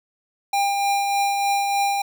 square tone with tremolo, 800 Hz, G5, 35 cents sharp, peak -18 dBFS, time 0.53-2.02 s, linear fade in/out 5 ms, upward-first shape triangle, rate 3.3 Hz, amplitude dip 35%, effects none

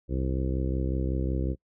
harmonic tone, 65.41 Hz, C2, in tune, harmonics 1 / 2 / 3 / 4 / 5 / 6 / 7 / 8, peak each -28 / -32 / -37 / -37 / -35 / -40 / -41 / -42 dBFS, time 0.08-1.56 s, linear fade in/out 50 ms, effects noise-tail reverb RT60 0.1 s tail -23 dB re dry

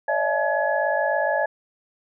sine tone cluster, 563 / 610 / 667 / 858 / 1686 Hz, C#5 / D#5 / E5 / A5 / G#6, +27 / -34 / +20 / -44 / +26 cents, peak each -26 dBFS, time 0.08-1.46 s, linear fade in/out 5 ms, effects none

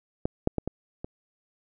clicks, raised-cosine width 2 ms, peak -12 / -8 / -13 / -16 / -21 dBFS, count 5, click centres 0.255 / 0.474 / 0.583 / 0.676 / 1.045 s, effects none

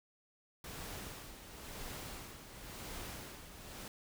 pink noise with tremolo, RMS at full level -45 dBFS, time 0.64-3.88 s, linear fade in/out 2 ms, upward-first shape sine, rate 0.96 Hz, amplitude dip 60%, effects none

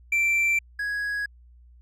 triangle tone pair in turn, 2346 / 1663 Hz, D7 / G#6, -2 / +2 cents, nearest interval tritone, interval 596 cents, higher first, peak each -18 / -24 dBFS, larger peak first, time 0.12-0.59 / 0.79-1.26 s, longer neither, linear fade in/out 5 ms, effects added 60 Hz sine -49 dBFS peak until 1.81 s + resampled to 32000 Hz

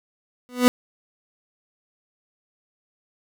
30% pulse tone with exponential growth, 247.8 Hz, B3, 6 cents sharp, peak -6 dBFS, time 0.49-0.68 s, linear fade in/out 0 ms, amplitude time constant 41 ms, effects none

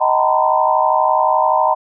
sine tone cluster, 626 / 760 / 895 / 947 / 1020 Hz, D#5 / F#5 / A5 / A#5 / C6, +10 / +46 / +29 / +27 / -44 cents, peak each -18 dBFS, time 0-1.75 s, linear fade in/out 20 ms, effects none

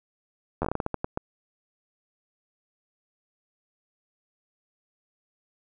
slowing click train, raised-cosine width 1 ms, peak -13 dBFS, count 12, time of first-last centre 0.62-1.174 s, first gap 11 ms, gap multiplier 1.28, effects none

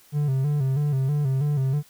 triangle tone with vibrato, 140 Hz, C#3, 18 cents sharp, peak -18 dBFS, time 0.12-1.83 s, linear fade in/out 50 ms, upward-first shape square, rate 3.1 Hz, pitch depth 88 cents each way, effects white hiss -55 dBFS RMS until 1.89 s

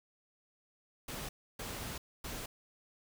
pink noise bursts at uneven times, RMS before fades -42 dBFS, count 3, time 1.08-1.29 / 1.59-1.98 / 2.24-2.46 s, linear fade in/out 5 ms, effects none

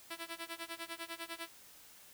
5% pulse tone with tremolo, 332.7 Hz, E4, 16 cents sharp, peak -28 dBFS, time 0.1-1.49 s, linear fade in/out 10 ms, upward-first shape sine, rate 10 Hz, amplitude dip 95%, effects white hiss -58 dBFS RMS until 2.13 s

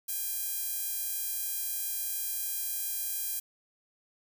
sawtooth tone with high-pass filter, 807 Hz, G#5, 50 cents flat, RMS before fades -34 dBFS, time 0.08-3.4 s, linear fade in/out 10 ms, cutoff 11000 Hz, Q 0.62, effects none

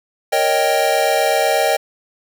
square chord, Eb dominant seventh, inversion second, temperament equal, 466.2 / 554.4 / 622.3 / 784 Hz, Bb4 / Db5 / Eb5 / G5, 0 / 0 / 0 / 0 cents, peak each -23 / -21 / -19 / -19 dBFS, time 0.32-1.77 s, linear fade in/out 10 ms, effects none

